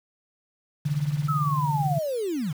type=tone with tremolo; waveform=sine; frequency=146.83 Hz; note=D3; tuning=in tune; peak=-19 dBFS; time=0.85-1.99 s; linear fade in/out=10 ms; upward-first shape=triangle; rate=18 Hz; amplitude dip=85%
type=linear sweep; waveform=sine; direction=down; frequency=1326 to 130.81 Hz; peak=-25 dBFS; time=1.28-2.53 s; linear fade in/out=10 ms
effects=7-bit